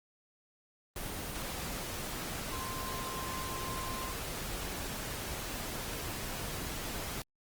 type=tone in noise; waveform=sine; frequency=1046.5 Hz; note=C6; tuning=in tune; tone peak=-41 dBFS; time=2.52-4.12 s; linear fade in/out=2 ms; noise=pink; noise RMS=-39 dBFS; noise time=0.96-7.22 s; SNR=-5 dB; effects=Opus 24 kbps